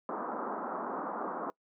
white band-pass noise, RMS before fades -37 dBFS, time 0.09-1.5 s, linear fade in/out 0 ms, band 200 to 1300 Hz, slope 48 dB/octave, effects noise-tail reverb RT60 0.1 s tail -23 dB re dry

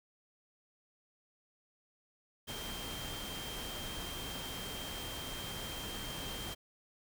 sine tone in noise, 3167 Hz, G7, 17 cents sharp, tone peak -45 dBFS, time 2.47-6.55 s, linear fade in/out 20 ms, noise pink, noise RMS -43 dBFS, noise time 2.47-6.55 s, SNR -5 dB, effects none

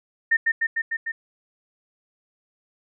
sine tone with echo, 1822 Hz, A#6, 40 cents flat, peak -15 dBFS, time 0.31-0.37 s, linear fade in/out 10 ms, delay 150 ms, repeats 5, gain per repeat -2 dB, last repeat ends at 1.12 s, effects none

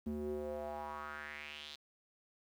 square tone with band-pass filter sweep, 74.3 Hz, D2, 21 cents sharp, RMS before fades -43 dBFS, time 0.06-1.76 s, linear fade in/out 10 ms, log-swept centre 250 to 4000 Hz, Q 4, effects 11-bit

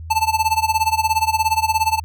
square tone with tremolo, 880 Hz, A5, in tune, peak -13 dBFS, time 0.1-2 s, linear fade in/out 10 ms, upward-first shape sine, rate 17 Hz, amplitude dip 90%, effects added 81 Hz sine -30 dBFS peak until 2.04 s

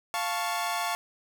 sawtooth chord, F augmented, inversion none, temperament equal, 698.5 / 880 / 1108.7 Hz, F5 / A5 / C#6, 0 / 0 / 0 cents, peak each -28 / -29 / -29 dBFS, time 0.14-0.95 s, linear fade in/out 0 ms, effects none

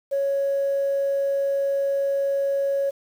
sine tone, 554.4 Hz, C#5, in tune, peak -19 dBFS, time 0.11-2.91 s, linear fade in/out 20 ms, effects tanh soft clip ceiling -16 dBFS + 8-bit

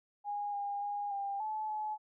sine tone with pitch steps, 821 / 810 / 818 / 798 / 863 / 855 Hz, G#5 / G#5 / G#5 / G5 / A5 / A5, -20 / -43 / -26 / +31 / -34 / -50 cents, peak -34 dBFS, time 0.24-1.98 s, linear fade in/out 50 ms, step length 290 ms, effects none

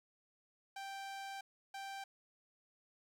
sawtooth tone bursts at uneven times, 784 Hz, G5, in tune, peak -40 dBFS, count 2, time 0.76-1.41 / 1.74-2.04 s, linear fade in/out 5 ms, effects low-pass 8000 Hz 12 dB/octave + 11-bit

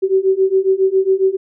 sine beating tone pair, 378.4 / 385.7 Hz, F#4 / G4, +39 / -28 cents, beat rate 7.3 Hz, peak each -15 / -14 dBFS, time 0.02-1.37 s, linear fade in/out 20 ms, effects none

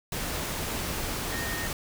sine tone in noise, 1847 Hz, A#6, 16 cents flat, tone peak -35 dBFS, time 1.32-1.67 s, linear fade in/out 2 ms, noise pink, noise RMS -32 dBFS, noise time 0.12-1.73 s, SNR -6 dB, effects none

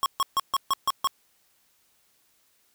square tone bursts, 1092 Hz, C#6, 26 cents flat, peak -21 dBFS, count 7, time 0.03-1.073 s, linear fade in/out 0 ms, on 29 ms, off 140 ms, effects white hiss -66 dBFS RMS until 2.74 s

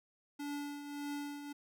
square tone with tremolo, 288.5 Hz, D4, 31 cents flat, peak -38 dBFS, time 0.39-1.53 s, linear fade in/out 10 ms, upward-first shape triangle, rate 1.7 Hz, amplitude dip 60%, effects none

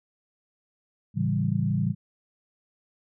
sine chord, A dominant seventh, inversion none, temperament equal, 110 / 138.59 / 164.81 / 196 Hz, A2 / C#3 / E3 / G3, 0 / 0 / 0 / 0 cents, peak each -28 dBFS, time 1.14-1.95 s, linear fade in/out 50 ms, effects none

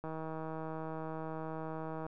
click train, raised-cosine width 1 ms, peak -28 dBFS, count 323, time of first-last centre 0.04-2.065 s, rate 159 Hz, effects none

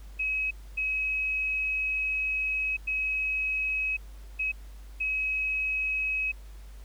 sine tone bursts at uneven times, 2553 Hz, D#7, 44 cents sharp, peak -26 dBFS, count 5, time 0.19-0.51 / 0.77-2.77 / 2.87-3.97 / 4.39-4.52 / 5-6.32 s, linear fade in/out 10 ms, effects added 50 Hz sine -42 dBFS peak until 6.84 s + pink hiss -58 dBFS RMS until 6.84 s

